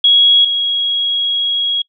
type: tone pair in turn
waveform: sine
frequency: 3322 / 3309 Hz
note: G#7 / G#7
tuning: 0 / -7 cents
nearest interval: unison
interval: 7 cents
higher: first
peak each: -6 / -13 dBFS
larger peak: first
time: 0.04-0.45 / 0.45-1.82 s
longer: second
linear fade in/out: 5 ms
effects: noise-tail reverb RT60 0.1 s tail -26 dB re dry